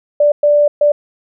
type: tone bursts at uneven times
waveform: sine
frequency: 587.3 Hz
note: D5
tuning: in tune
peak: -7 dBFS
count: 3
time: 0.2-0.32 / 0.43-0.68 / 0.81-0.92 s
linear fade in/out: 5 ms
effects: none